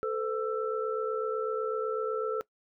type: tone cluster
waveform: sine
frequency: 440 / 508 / 1330 Hz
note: A4 / B4 / E6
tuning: 0 / +49 / +15 cents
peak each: -30 / -35 / -35 dBFS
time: 0.03-2.41 s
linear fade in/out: 0 ms
effects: noise-tail reverb RT60 0.1 s tail -20 dB re dry